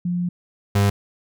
sine / 35% pulse tone pair in turn, 176.5 / 100.44 Hz, F3 / G2, +19 / +43 cents, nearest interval minor seventh, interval 976 cents, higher first, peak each -20 / -13 dBFS, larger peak second, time 0.05-0.29 / 0.75-0.9 s, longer first, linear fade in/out 5 ms, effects none

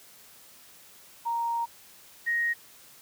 sine tone pair in turn, 932.3 / 1874.3 Hz, A#5 / A#6, 0 / +9 cents, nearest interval octave, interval 1209 cents, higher second, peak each -26 / -24 dBFS, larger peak second, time 1.25-1.66 / 2.26-2.54 s, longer first, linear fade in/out 20 ms, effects white hiss -53 dBFS RMS until 3.01 s + high-pass 60 Hz 12 dB/octave

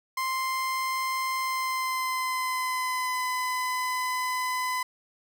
30% pulse tone with pitch glide, 1046.5 to 1009.7 Hz, C6 to B5, 0 to +38 cents, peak -24 dBFS, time 0.17-4.83 s, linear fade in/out 5 ms, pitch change -62 cents, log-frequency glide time 1.38-3.25 s, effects none

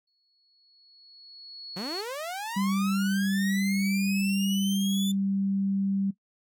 sine tone with exponential growth, 4366 Hz, C#8, 27 cents flat, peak -32 dBFS, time 0.07-2.01 s, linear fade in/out 5 ms, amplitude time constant 420 ms
sawtooth linear sweep, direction up, 164.9 to 3528 Hz, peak -29 dBFS, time 1.76-5.12 s, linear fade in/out 10 ms
sine tone, 196 Hz, G3, in tune, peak -24 dBFS, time 2.56-6.11 s, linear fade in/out 10 ms
effects noise-tail reverb RT60 0.1 s tail -17 dB re dry

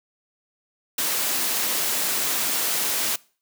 white noise, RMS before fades -24 dBFS, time 0.98-3.16 s, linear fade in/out 5 ms, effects noise-tail reverb RT60 0.4 s tail -23 dB re dry + high-pass 200 Hz 12 dB/octave

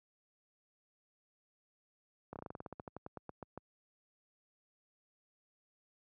slowing click train, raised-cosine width 1 ms, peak -30 dBFS, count 18, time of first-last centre 2.33-3.576 s, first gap 28 ms, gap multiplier 1.11, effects high-pass 80 Hz 12 dB/octave

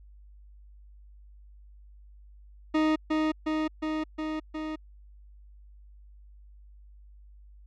40% pulse tone with echo, 311.1 Hz, D#4, in tune, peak -21 dBFS, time 2.74-2.96 s, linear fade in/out 10 ms, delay 360 ms, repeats 5, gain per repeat -2 dB, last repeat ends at 4.76 s, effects added 50 Hz sine -49 dBFS peak until 7.66 s + low-pass 3000 Hz 12 dB/octave

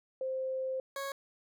sine / 20% pulse tone pair in turn, 523.3 / 551.1 Hz, C5 / C#5, 0 / -10 cents, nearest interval minor second, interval 90 cents, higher second, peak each -32 / -31 dBFS, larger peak second, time 0.21-0.8 / 0.96-1.12 s, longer first, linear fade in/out 2 ms, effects none

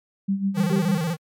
sine tone with tremolo, 196 Hz, G3, in tune, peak -18 dBFS, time 0.28-0.99 s, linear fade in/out 10 ms, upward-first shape sine, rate 6.7 Hz, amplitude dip 70%
square tone with vibrato, 164.81 Hz, E3, in tune, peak -23 dBFS, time 0.54-1.17 s, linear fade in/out 50 ms, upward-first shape square, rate 16 Hz, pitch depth 100 cents each way
sine tone, 392 Hz, G4, in tune, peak -26 dBFS, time 0.7-0.81 s, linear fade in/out 10 ms
effects MP3 96 kbps

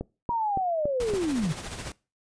click train, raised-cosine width 2 ms, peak -18 dBFS, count 5, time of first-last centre 0.01-1.137 s, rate 3.55 Hz
sine linear sweep, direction down, 966 to 138.59 Hz, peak -24 dBFS, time 0.29-1.53 s, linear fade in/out 10 ms
pink noise with tremolo, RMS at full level -35 dBFS, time 1-1.92 s, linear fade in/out 2 ms, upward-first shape sine, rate 14 Hz, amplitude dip 50%
effects noise-tail reverb RT60 0.3 s tail -22 dB re dry + resampled to 22050 Hz

